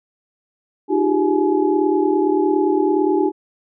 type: tone cluster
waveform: sine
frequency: 306.1 / 347.7 / 385.1 / 414.7 / 847 Hz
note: D#4 / F4 / G4 / G#4 / G#5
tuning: -28 / -8 / -31 / -3 / +34 cents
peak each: -19 / -21 / -18 / -27 / -24 dBFS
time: 0.88-3.32 s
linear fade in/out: 50 ms
effects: none